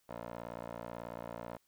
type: tone with band-pass filter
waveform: 15% pulse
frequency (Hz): 58.27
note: A#1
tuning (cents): 0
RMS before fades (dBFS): -45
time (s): 0.09-1.57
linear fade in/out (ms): 5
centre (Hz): 710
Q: 1.4
effects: white hiss -75 dBFS RMS until 1.67 s